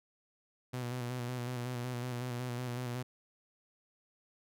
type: tone with vibrato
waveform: sawtooth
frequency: 123.47 Hz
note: B2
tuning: in tune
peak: -32 dBFS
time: 0.73-3.03 s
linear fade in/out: 10 ms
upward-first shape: square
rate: 5.4 Hz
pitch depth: 35 cents each way
effects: none